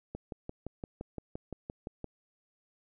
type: click train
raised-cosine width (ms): 2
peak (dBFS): -25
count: 12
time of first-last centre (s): 0.15-2.043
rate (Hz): 5.81
effects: none